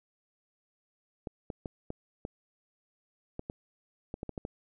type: clicks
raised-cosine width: 2 ms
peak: -23 dBFS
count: 12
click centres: 1.272 / 1.502 / 1.658 / 1.904 / 2.251 / 3.394 / 3.499 / 4.141 / 4.231 / 4.293 / 4.378 / 4.451 s
effects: none